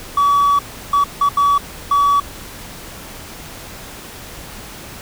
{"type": "tone bursts at uneven times", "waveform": "triangle", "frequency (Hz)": 1139, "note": "C#6", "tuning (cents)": 47, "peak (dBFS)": -8, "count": 5, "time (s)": [[0.17, 0.59], [0.93, 1.04], [1.21, 1.29], [1.37, 1.58], [1.91, 2.2]], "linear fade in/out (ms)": 5, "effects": ["tanh soft clip ceiling -5 dBFS", "pink hiss -34 dBFS RMS until 5.01 s"]}